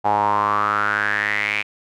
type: tone with band-pass filter sweep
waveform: sawtooth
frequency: 103.83 Hz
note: G#2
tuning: in tune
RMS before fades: -20 dBFS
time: 0.04-1.63 s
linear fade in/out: 20 ms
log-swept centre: 810 to 2400 Hz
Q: 7.1
effects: none